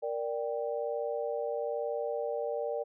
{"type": "chord", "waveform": "sine", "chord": "G minor", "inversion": "first", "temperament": "equal", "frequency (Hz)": [466.2, 587.3, 784], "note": ["Bb4", "D5", "G5"], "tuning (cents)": [0, 0, 0], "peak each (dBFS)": [-34, -34, -40], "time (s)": [0.02, 2.84], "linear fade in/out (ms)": 20, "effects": []}